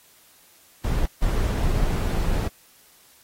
brown noise bursts at uneven times, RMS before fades -22 dBFS, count 2, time 0.84-1.06 / 1.22-2.48 s, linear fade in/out 5 ms, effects white hiss -55 dBFS RMS until 3.23 s + AAC 48 kbps

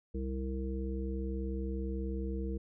harmonic tone, 65.6 Hz, C2, 5 cents sharp, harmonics 1 / 3 / 5 / 7, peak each -35 / -40 / -42 / -43 dBFS, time 0.14-2.58 s, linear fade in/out 10 ms, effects none

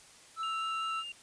triangle tone, 1318.5 Hz, E6, in tune, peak -31 dBFS, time 0.36-1.04 s, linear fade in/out 50 ms
triangle tone with vibrato, 2794 Hz, F7, in tune, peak -38 dBFS, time 0.43-1.12 s, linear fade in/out 2 ms, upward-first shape square, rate 5.3 Hz, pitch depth 11 cents each way
effects white hiss -56 dBFS RMS until 1.22 s + resampled to 22050 Hz

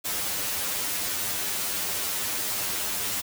white noise with comb filter, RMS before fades -29 dBFS, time 0.04-3.22 s, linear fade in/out 20 ms, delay 10 ms, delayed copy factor +1, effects none

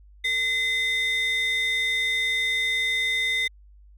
triangle tone pair together, 2044 / 3642 Hz, C7 / A#7, -41 / -41 cents, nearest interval minor seventh, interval 1000 cents, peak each -20 / -24 dBFS, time 0.24-3.48 s, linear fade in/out 10 ms, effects tanh soft clip ceiling -18 dBFS + added 50 Hz sine -48 dBFS peak until 3.97 s

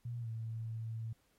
sine tone with pitch glide, 119.3 to 112.67 Hz, A#2 to A2, +41 to +42 cents, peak -38 dBFS, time 0.05-1.13 s, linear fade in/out 5 ms, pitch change -99 cents, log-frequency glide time 0.2-0.28 s, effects pink hiss -75 dBFS RMS until 1.38 s + AAC 48 kbps

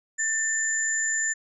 sine tone pair together, 1783 / 7132 Hz, A6 / A8, +22 / +22 cents, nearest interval 2 octaves, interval 2400 cents, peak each -26 dBFS, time 0.18-1.34 s, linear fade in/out 20 ms, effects none

